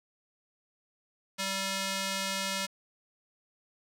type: tone with band-pass filter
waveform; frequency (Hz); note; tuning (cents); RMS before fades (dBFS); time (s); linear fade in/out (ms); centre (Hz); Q
square; 193.8; G3; -20; -33; 1.38-2.67; 20; 4900; 0.59
effects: none